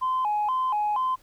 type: tone with vibrato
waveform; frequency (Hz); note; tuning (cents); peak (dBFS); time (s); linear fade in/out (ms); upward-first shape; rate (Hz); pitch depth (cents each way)
sine; 930; A#5; -4; -21; 0.01-1.16; 20; square; 2.1; 180
effects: tanh soft clip ceiling -19 dBFS + pink hiss -59 dBFS RMS until 1.22 s